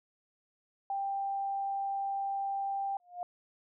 sine tone, 789 Hz, G5, 11 cents sharp, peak -31 dBFS, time 0.9-2.97 s, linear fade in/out 2 ms
sine tone with exponential growth, 710 Hz, F5, 28 cents sharp, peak -31 dBFS, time 3-3.23 s, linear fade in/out 1 ms, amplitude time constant 50 ms
effects none

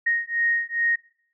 sine beating tone pair, 1864.7 / 1867.1 Hz, A#6 / A#6, 0 / +2 cents, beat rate 2.4 Hz, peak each -24 dBFS, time 0.06-0.96 s, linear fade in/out 10 ms, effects noise-tail reverb RT60 0.6 s tail -22 dB re dry

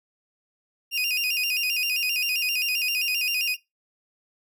30% pulse tone with vibrato, 2637 Hz, E7, in tune, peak -20 dBFS, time 0.91-3.57 s, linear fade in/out 50 ms, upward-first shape square, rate 7.6 Hz, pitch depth 94 cents each way, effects noise-tail reverb RT60 0.2 s tail -21 dB re dry

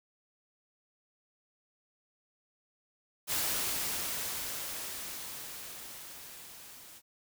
white noise with level ramp, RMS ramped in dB -31 to -52 dBFS, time 3.27-7.02 s, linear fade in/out 50 ms, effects none

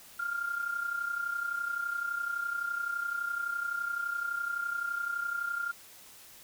sine tone with amplitude modulation, 1399 Hz, F6, 3 cents sharp, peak -28 dBFS, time 0.19-5.72 s, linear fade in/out 10 ms, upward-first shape sine, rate 31.8 Hz, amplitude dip 65%, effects white hiss -53 dBFS RMS until 6.43 s

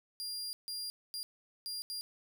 sawtooth tone bursts at uneven times, 4800 Hz, D8, 37 cents sharp, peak -35 dBFS, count 5, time 0.2-0.53 / 0.68-0.9 / 1.14-1.23 / 1.66-1.82 / 1.9-2.01 s, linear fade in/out 0 ms, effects none

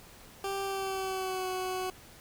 20% pulse tone with pitch glide, 392 to 371.1 Hz, G4 to F#4, 0 to +5 cents, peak -27 dBFS, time 0.44-1.9 s, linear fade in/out 2 ms, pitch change -95 cents, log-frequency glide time 0.63-1.47 s, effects pink hiss -53 dBFS RMS until 2.2 s

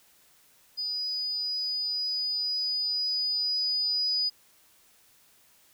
sine tone with level ramp, 4951 Hz, D#8, 9 cents flat, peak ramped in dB -29 to -24 dBFS, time 0.77-4.3 s, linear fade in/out 20 ms, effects white hiss -61 dBFS RMS until 5.73 s

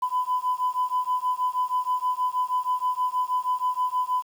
sine beating tone pair, 1000 / 1006.3 Hz, B5 / B5, +21 / +32 cents, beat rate 6.3 Hz, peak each -25 dBFS, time 0.02-4.23 s, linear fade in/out 10 ms, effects tanh soft clip ceiling -16 dBFS + 8-bit

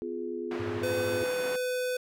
sine chord, F diminished, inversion second, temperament just, 251.4 / 349.2 / 419.1 Hz, Cb4 / F4 / Ab4, +31 / 0 / +16 cents, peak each -39 / -35 / -36 dBFS, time 0.02-1.24 s, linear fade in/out 0 ms
pink band-pass noise, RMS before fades -40 dBFS, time 0.51-1.56 s, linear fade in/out 2 ms, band 270 to 2200 Hz, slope 12 dB/octave
sine tone with tremolo, 102.8 Hz, G#2, 17 cents flat, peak -34 dBFS, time 0.59-1.23 s, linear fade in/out 10 ms, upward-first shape sine, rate 13 Hz, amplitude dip 75%
square tone with pitch glide, 506 to 501.6 Hz, B4 to B4, +42 to +27 cents, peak -29 dBFS, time 0.83-1.97 s, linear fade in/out 5 ms, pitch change -15 cents, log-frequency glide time 1.09-1.31 s
effects none

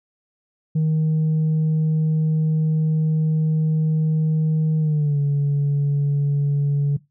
sine tone with pitch glide, 156.8 to 142.96 Hz, D#3 to D3, +14 to -46 cents, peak -14 dBFS, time 0.75-6.97 s, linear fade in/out 10 ms, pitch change -160 cents, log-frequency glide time 4.79-5.19 s, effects noise-tail reverb RT60 0.2 s tail -20 dB re dry + tanh soft clip ceiling -15 dBFS

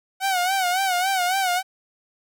sawtooth tone with vibrato, 745 Hz, F#5, 12 cents sharp, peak -16 dBFS, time 0.2-1.63 s, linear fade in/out 50 ms, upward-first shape sine, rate 3.6 Hz, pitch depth 90 cents each way, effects none

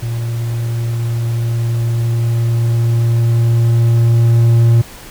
triangle tone with level ramp, 116.54 Hz, A#2, in tune, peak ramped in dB -15 to -4 dBFS, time 0.02-4.82 s, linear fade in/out 10 ms, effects pink hiss -35 dBFS RMS until 5.1 s

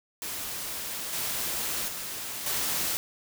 white noise with level steps, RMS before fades -35 / -31 / -36 / -29 dBFS, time 0.22-2.97 s, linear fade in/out 0 ms, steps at 1.13 / 1.88 / 2.46 s, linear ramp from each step 2 ms, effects none

